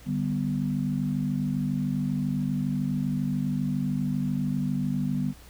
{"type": "chord", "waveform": "sine", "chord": "G major", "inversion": "second", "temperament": "equal with one note detuned", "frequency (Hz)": [146.83, 194.19, 246.9], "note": ["D3", "G3", "B3"], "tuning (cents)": [0, -16, 0], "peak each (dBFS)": -29, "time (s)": [0.05, 5.34], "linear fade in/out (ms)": 50, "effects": ["added 60 Hz sine -48 dBFS peak until 5.49 s", "pink hiss -52 dBFS RMS until 5.49 s"]}